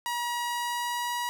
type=tone with pitch glide; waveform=sawtooth; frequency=958 to 964.1 Hz; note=A#5 to B5; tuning=+47 to -42 cents; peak=-25 dBFS; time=0.06-1.29 s; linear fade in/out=0 ms; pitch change=+11 cents; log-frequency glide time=0.45-1.11 s; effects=none